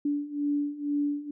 sine beating tone pair, 288.5 / 290.6 Hz, D4 / D4, -31 / -18 cents, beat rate 2.1 Hz, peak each -31 / -28 dBFS, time 0.05-1.31 s, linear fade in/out 5 ms, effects none

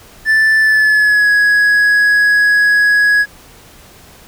triangle tone with pitch glide, 1760 to 1669.9 Hz, A6 to G#6, 0 to +9 cents, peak -6 dBFS, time 0.25-3.26 s, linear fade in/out 50 ms, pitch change -91 cents, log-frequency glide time 0.6-1.3 s, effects pink hiss -41 dBFS RMS until 4.27 s

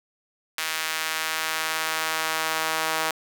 sawtooth tone with high-pass filter sweep, 159.3 Hz, D#3, 41 cents sharp, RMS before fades -27 dBFS, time 0.58-3.11 s, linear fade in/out 2 ms, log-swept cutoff 1800 to 880 Hz, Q 0.93, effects 8-bit

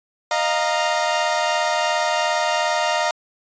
sawtooth chord, Eb suspended second, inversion none, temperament equal with one note detuned, 615.8 / 698.5 / 932.3 Hz, Eb5 / F5 / Bb5, -18 / 0 / 0 cents, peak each -19 dBFS, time 0.31-3.11 s, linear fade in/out 2 ms, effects resampled to 16000 Hz

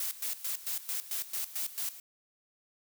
blue noise with tremolo, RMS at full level -34 dBFS, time 0-2 s, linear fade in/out 2 ms, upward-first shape square, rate 4.5 Hz, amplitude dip 80%, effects none

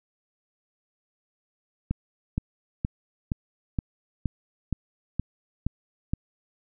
click train, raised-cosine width 5 ms, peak -13 dBFS, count 10, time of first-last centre 1.91-6.135 s, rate 2.13 Hz, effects none

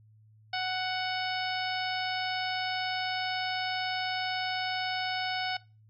harmonic tone, 742 Hz, F#5, 5 cents sharp, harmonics 1 / 2 / 3 / 4 / 5 / 6 / 7, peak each -33 / -36 / -38 / -39 / -40 / -41 / -41 dBFS, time 0.53-5.57 s, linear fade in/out 5 ms, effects noise-tail reverb RT60 0.3 s tail -21 dB re dry + added 108 Hz sine -56 dBFS peak until 5.89 s

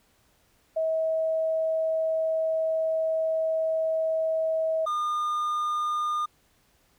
sine / triangle tone pair in turn, 642 / 1214.1 Hz, E5 / D#6, -46 / -43 cents, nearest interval major seventh, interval 1103 cents, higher second, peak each -23 dBFS, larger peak neither, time 0.76-4.86 / 4.86-6.26 s, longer first, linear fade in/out 10 ms, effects pink hiss -65 dBFS RMS until 6.98 s

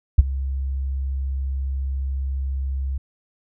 sine tone with ADSR envelope, 67.2 Hz, C2, 47 cents sharp, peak -3 dBFS, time 0.18-2.98 s, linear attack 11 ms, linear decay 23 ms, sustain -19 dB, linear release 7 ms, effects none

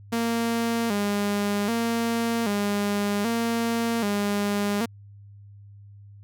sawtooth tone with vibrato, 217.2 Hz, A3, 22 cents flat, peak -19 dBFS, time 0.12-4.86 s, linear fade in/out 10 ms, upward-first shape square, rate 0.64 Hz, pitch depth 110 cents each way, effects added 101 Hz sine -44 dBFS peak until 6.23 s

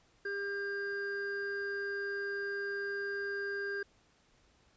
triangle tone pair together, 400.6 / 1600 Hz, G4 / G6, +38 / +35 cents, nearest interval 2 octaves, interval 2397 cents, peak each -36 / -35 dBFS, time 0.25-3.83 s, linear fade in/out 5 ms, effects pink hiss -68 dBFS RMS until 4.76 s + resampled to 16000 Hz

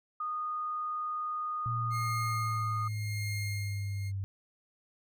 sine tone, 1232 Hz, D#6, 17 cents flat, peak -32 dBFS, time 0.2-2.88 s, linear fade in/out 5 ms
sine exponential sweep, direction down, 117.3 to 97 Hz, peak -32 dBFS, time 1.66-4.24 s, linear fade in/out 0 ms
sawtooth tone with tremolo, 2128 Hz, C7, 29 cents sharp, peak -34 dBFS, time 1.9-4.12 s, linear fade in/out 50 ms, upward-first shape sine, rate 0.86 Hz, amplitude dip 75%
effects none

